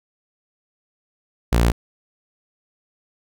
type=tone; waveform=sawtooth; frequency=58.27 Hz; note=A#1; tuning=in tune; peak=-10 dBFS; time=1.52-1.72 s; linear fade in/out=10 ms; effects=none